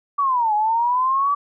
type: linear two-way sweep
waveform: sine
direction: down then up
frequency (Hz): 1157 to 830.6 to 1157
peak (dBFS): -16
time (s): 0.18-1.35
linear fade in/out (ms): 10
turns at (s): 0.54
effects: none